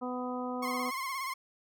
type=harmonic tone; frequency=250 Hz; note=B3; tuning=21 cents sharp; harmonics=1 / 2 / 3 / 4 / 5; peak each=-36 / -39 / -41 / -42 / -43 dBFS; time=0.01-0.91 s; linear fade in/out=20 ms
type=tone with vibrato; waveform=30% pulse; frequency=1067 Hz; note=C6; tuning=34 cents sharp; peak=-31 dBFS; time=0.62-1.34 s; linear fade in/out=10 ms; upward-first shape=sine; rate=17 Hz; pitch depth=67 cents each way
effects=none